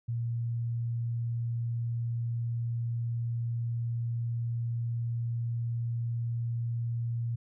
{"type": "tone", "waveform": "sine", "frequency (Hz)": 117.3, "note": "A#2", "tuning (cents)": 11, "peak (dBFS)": -29, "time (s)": [0.08, 7.36], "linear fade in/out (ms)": 10, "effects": []}